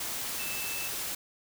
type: tone in noise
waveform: sine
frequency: 2637 Hz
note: E7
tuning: in tune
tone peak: -38 dBFS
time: 0.39-0.88 s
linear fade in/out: 5 ms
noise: white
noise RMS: -35 dBFS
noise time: 0-1.15 s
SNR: -6 dB
effects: none